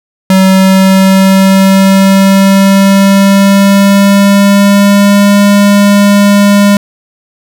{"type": "tone with pitch glide", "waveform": "square", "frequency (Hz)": [189.8, 202.3], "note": ["F#3", "G#3"], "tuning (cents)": [44, -45], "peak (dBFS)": -3, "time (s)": [0.3, 6.77], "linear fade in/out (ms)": 2, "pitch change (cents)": 111, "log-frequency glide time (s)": [0.42, 5.41], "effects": []}